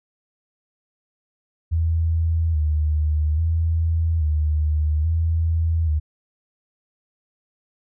sine tone with vibrato, 79.1 Hz, D#2, 29 cents sharp, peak -17 dBFS, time 1.71-6 s, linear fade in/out 20 ms, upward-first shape square, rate 0.6 Hz, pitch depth 62 cents each way, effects none

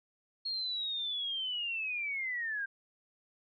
sine linear sweep, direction down, 4286 to 1575 Hz, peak -33 dBFS, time 0.45-2.66 s, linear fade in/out 10 ms, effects none

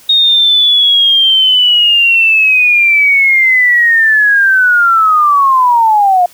sine linear sweep, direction down, 3729 to 698.5 Hz, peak -5 dBFS, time 0.09-6.26 s, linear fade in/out 5 ms, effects white hiss -41 dBFS RMS until 6.33 s

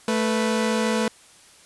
sawtooth tone pair together, 220 / 493.9 Hz, A3 / B4, 0 / 0 cents, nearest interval octave + major second, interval 1400 cents, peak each -18 / -21 dBFS, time 0.08-1.08 s, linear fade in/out 2 ms, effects white hiss -51 dBFS RMS until 1.65 s + resampled to 24000 Hz

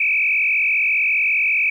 sine tone with frequency modulation, 2425 Hz, D#7, 45 cents flat, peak -15 dBFS, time 0-1.7 s, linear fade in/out 5 ms, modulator 45.2 Hz, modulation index 3.6, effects 9-bit

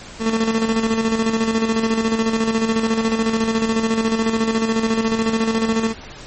30% pulse tone with tremolo, 224.4 Hz, A3, 34 cents sharp, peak -12 dBFS, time 0.19-5.94 s, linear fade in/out 50 ms, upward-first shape square, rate 14 Hz, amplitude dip 50%, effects pink hiss -37 dBFS RMS until 6.26 s + MP3 32 kbps

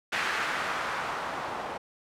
blue noise with low-pass filter sweep, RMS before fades -32 dBFS, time 0.12-1.78 s, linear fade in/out 10 ms, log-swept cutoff 1800 to 800 Hz, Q 1.5, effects none

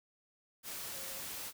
sine tone in noise, 539 Hz, C#5, 49 cents flat, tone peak -53 dBFS, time 0.91-1.23 s, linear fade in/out 50 ms, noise white, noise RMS -43 dBFS, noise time 0.63-1.53 s, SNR -13 dB, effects none

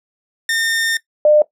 sawtooth / sine tone pair in turn, 1818 / 602 Hz, A#6 / D5, -44 / +43 cents, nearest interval octave + perfect fifth, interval 1913 cents, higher first, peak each -12 / -7 dBFS, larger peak second, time 0.49-0.97 / 1.25-1.42 s, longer first, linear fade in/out 2 ms, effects noise-tail reverb RT60 0.1 s tail -17 dB re dry + low-pass 12000 Hz 12 dB/octave

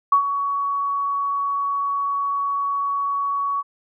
sine tone with ADSR envelope, 1123 Hz, C#6, 22 cents sharp, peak -10 dBFS, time 0.12-3.63 s, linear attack 5 ms, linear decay 95 ms, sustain -10 dB, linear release 34 ms, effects none

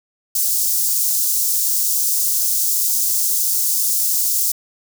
white high-pass noise, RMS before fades -18 dBFS, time 0.35-4.52 s, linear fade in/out 5 ms, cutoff 5500 Hz, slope 24 dB/octave, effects none

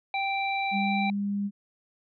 harmonic tone, 784 Hz, G5, in tune, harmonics 1 / 3 / 5, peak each -28 / -30 / -38 dBFS, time 0.14-1.1 s, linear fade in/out 2 ms
sine tone with pitch glide, 200 to 201.7 Hz, G3 to G3, +35 to +50 cents, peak -26 dBFS, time 0.71-1.51 s, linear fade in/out 50 ms, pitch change +15 cents, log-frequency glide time 0.84-1.05 s
effects none

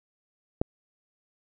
click, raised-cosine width 2 ms, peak -10 dBFS, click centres 0.615 s, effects none

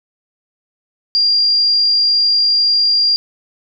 sine tone, 4783 Hz, D8, 31 cents sharp, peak -10 dBFS, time 1.15-3.16 s, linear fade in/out 0 ms, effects none

